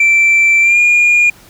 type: tone with pitch glide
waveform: sine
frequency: 2340 to 2425 Hz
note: D7 to D#7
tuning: -7 to -45 cents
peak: -4 dBFS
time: 0-1.3 s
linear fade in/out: 5 ms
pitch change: +62 cents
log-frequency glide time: 0.61-0.79 s
effects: tanh soft clip ceiling -5 dBFS + pink hiss -42 dBFS RMS until 1.49 s